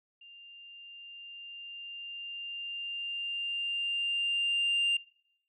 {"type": "tone with level ramp", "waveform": "sine", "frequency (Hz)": 2794, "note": "F7", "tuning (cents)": 0, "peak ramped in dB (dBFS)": [-50, -23], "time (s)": [0.21, 4.97], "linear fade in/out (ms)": 5, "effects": ["noise-tail reverb RT60 0.8 s tail -24 dB re dry", "tanh soft clip ceiling -23 dBFS"]}